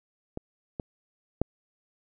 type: clicks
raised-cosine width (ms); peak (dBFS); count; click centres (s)
2; -20 / -19 / -10; 3; 0.374 / 0.798 / 1.416
effects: none